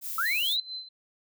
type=noise; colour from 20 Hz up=violet; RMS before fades=-35 dBFS; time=0.01-0.57 s; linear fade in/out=50 ms
type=linear sweep; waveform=sine; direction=up; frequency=1244.5 to 4112 Hz; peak=-25 dBFS; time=0.18-0.6 s; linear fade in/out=2 ms
type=tone with tremolo; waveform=sine; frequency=4065 Hz; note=B7; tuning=49 cents sharp; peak=-33 dBFS; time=0.25-0.89 s; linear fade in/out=10 ms; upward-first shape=sine; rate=4.5 Hz; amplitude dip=75%
effects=none